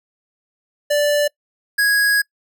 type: tone pair in turn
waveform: square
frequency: 586 / 1657.5 Hz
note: D5 / G#6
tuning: -4 / -4 cents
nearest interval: octave + tritone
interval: 1800 cents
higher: second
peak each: -15 / -14 dBFS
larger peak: second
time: 0.9-1.28 / 1.78-2.22 s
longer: second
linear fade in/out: 10 ms
effects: noise-tail reverb RT60 0.1 s tail -25 dB re dry